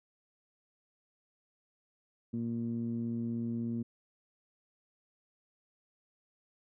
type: tone with low-pass filter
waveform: 15% pulse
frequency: 116.54 Hz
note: A#2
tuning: in tune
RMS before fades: -35 dBFS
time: 2.33-3.83 s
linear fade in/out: 10 ms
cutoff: 240 Hz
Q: 2.9
effects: none